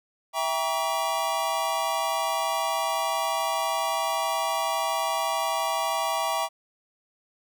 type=chord; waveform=square; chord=E diminished seventh; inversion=none; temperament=just; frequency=659.3 / 791.1 / 949.3 / 1139.2 Hz; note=E5 / G5 / Bb5 / Db6; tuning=0 / +16 / +31 / +47 cents; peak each=-31 dBFS; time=0.33-6.49 s; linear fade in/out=50 ms; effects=none